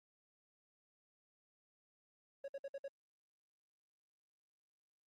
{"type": "tone bursts", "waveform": "triangle", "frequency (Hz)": 553, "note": "C#5", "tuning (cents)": -4, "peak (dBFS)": -39, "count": 5, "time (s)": [2.44, 2.881], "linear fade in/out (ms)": 5, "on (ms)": 41, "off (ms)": 59, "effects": ["Opus 24 kbps"]}